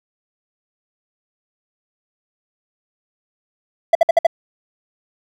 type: tone bursts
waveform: triangle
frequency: 668 Hz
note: E5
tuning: 23 cents sharp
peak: -5 dBFS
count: 5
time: 3.93-4.268 s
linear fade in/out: 5 ms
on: 22 ms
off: 57 ms
effects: none